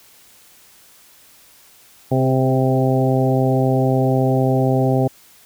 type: harmonic tone with a mistuned harmonic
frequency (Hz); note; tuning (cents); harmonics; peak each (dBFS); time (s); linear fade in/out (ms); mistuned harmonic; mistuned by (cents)
130.81; C3; 0; 1 / 2 / 3 / 4 / 5 / 6; -17 / -20 / -22 / -23 / -24 / -25; 2.11-5.08; 10; 3; +17
effects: white hiss -49 dBFS RMS until 5.45 s